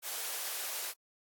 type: high-pass noise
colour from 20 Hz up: white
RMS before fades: -38 dBFS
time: 0.02-0.94 s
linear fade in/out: 50 ms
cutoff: 420 Hz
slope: 24 dB/octave
effects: AAC 64 kbps